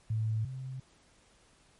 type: tone pair in turn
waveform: sine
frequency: 110 / 130.81 Hz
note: A2 / C3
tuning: 0 / 0 cents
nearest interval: minor third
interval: 300 cents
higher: second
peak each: -28 / -37 dBFS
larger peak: first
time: 0.1-0.45 / 0.45-0.8 s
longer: neither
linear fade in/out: 5 ms
effects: pink hiss -64 dBFS RMS until 1.79 s + MP3 48 kbps